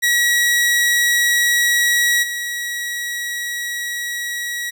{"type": "tone with level steps", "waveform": "sawtooth", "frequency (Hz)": 1918, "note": "A#6", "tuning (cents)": 49, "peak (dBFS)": [-10, -19], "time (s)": [0.02, 4.71], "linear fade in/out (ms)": 20, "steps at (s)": 2.22, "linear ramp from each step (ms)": 20, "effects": []}